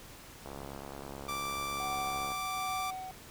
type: click train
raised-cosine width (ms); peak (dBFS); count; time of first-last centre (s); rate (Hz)
1; -29; 130; 0.46-2.319; 69.4
type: tone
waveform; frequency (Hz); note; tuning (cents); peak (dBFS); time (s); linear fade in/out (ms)
sawtooth; 1173; D6; -2; -31; 1.28-2.91; 10
type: tone with tremolo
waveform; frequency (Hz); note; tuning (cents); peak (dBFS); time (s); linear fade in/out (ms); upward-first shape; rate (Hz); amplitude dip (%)
triangle; 750; F#5; +23; -33; 1.8-3.11; 0; triangle; 1.3; 55
effects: pink hiss -51 dBFS RMS until 3.3 s